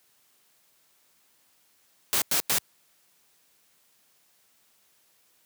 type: noise bursts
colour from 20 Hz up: white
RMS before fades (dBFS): -24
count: 3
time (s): 2.13-2.584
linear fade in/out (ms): 0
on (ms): 88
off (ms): 95
effects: white hiss -65 dBFS RMS until 5.45 s + high-pass 100 Hz 12 dB/octave